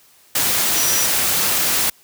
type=tone in noise; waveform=sine; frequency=5840 Hz; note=F#8; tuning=24 cents flat; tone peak=-21 dBFS; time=0.76-1.06 s; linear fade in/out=5 ms; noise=white; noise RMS=-18 dBFS; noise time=0.35-1.9 s; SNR=-6 dB; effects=white hiss -52 dBFS RMS until 2.03 s + high-pass 60 Hz 12 dB/octave